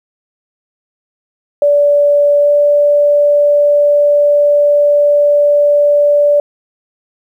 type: tone with pitch glide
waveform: sine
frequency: 579 to 582.7 Hz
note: D5 to D5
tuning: -25 to -14 cents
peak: -6 dBFS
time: 1.62-6.4 s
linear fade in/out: 2 ms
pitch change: +11 cents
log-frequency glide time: 2.39-2.5 s
effects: 8-bit